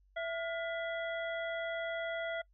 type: harmonic tone with a mistuned harmonic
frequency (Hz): 664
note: E5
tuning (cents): +12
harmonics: 1 / 2 / 3 / 5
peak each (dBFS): -36 / -42 / -42 / -49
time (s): 0.16-2.42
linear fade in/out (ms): 10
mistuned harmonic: 2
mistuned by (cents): +120
effects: noise-tail reverb RT60 0.1 s tail -25 dB re dry + added 48 Hz sine -64 dBFS peak until 2.53 s